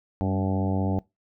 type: harmonic tone with a mistuned harmonic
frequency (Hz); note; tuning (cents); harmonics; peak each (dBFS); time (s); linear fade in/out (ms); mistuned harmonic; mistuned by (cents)
95.5; G2; -45; 1 / 2 / 3 / 4 / 5 / 6 / 7 / 8 / 9; -26 / -28 / -30 / -37 / -37 / -38 / -37 / -37 / -40; 0.21-0.99; 0; 2; +33
effects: noise-tail reverb RT60 0.2 s tail -22 dB re dry